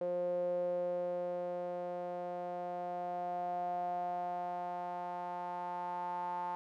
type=tone with band-pass filter sweep; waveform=sawtooth; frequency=177.1 Hz; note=F3; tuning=24 cents sharp; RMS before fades=-38 dBFS; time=0.01-6.55 s; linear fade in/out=0 ms; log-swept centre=510 to 900 Hz; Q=8.2; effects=none